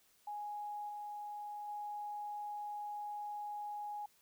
sine tone with level steps, 830.6 Hz, G#5, in tune, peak -40 / -42 / -40 dBFS, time 0.27-4.06 s, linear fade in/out 5 ms, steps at 0.89 / 1.68 s, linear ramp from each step 2 ms, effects white hiss -70 dBFS RMS until 4.21 s

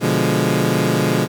20% pulse chord, B diminished seventh, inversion none, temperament equal, 123.47 / 146.83 / 174.61 / 207.7 Hz, B2 / D3 / F3 / Ab3, 0 / 0 / 0 / 0 cents, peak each -16 dBFS, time 0-1.28 s, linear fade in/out 50 ms, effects none

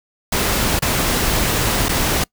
pink noise with dropouts, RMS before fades -18 dBFS, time 0.32-2.24 s, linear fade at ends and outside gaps 5 ms, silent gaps 0.792-0.821 / 1.885-1.891 s, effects noise-tail reverb RT60 0.1 s tail -25 dB re dry

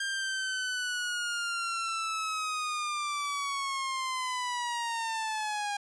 sawtooth linear sweep, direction down, 1600 to 810 Hz, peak -27 dBFS, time 0-5.77 s, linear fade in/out 5 ms, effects resampled to 22050 Hz

